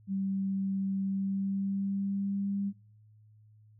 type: tone with pitch glide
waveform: sine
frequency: 194 to 199.22 Hz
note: G3 to G3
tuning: -18 to +28 cents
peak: -29 dBFS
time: 0.07-2.73 s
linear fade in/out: 50 ms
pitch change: +46 cents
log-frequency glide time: 1.01-2.61 s
effects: noise-tail reverb RT60 0.5 s tail -25 dB re dry + added 107 Hz sine -56 dBFS peak until 3.79 s